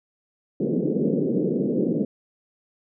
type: band-pass noise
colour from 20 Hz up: pink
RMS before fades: -23 dBFS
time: 0.6-2.05 s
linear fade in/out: 5 ms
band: 160 to 490 Hz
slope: 48 dB/octave
effects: none